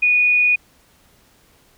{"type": "tone", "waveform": "sine", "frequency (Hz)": 2464, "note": "D#7", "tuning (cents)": -17, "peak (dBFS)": -12, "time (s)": [0.02, 0.56], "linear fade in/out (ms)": 10, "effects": ["pink hiss -55 dBFS RMS until 1.77 s"]}